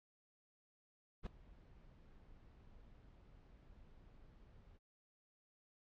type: noise with ADSR envelope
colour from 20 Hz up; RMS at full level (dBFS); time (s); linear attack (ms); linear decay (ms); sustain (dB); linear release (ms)
brown; -39; 1.23-4.79; 35; 4; -23; 34
effects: low-pass 4000 Hz 12 dB/octave + AAC 64 kbps